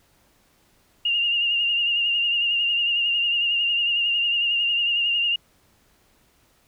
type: tone with vibrato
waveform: sine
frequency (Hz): 2816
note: F7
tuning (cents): +14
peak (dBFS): -19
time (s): 1.05-5.36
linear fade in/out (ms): 5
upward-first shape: triangle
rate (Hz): 11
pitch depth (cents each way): 44
effects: pink hiss -61 dBFS RMS until 6.67 s